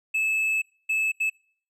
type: tone bursts at uneven times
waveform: triangle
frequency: 2608 Hz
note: E7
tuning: 19 cents flat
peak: -20 dBFS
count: 3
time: 0.14-0.62 / 0.89-1.12 / 1.2-1.3 s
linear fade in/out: 10 ms
effects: noise-tail reverb RT60 0.5 s tail -24 dB re dry + resampled to 32000 Hz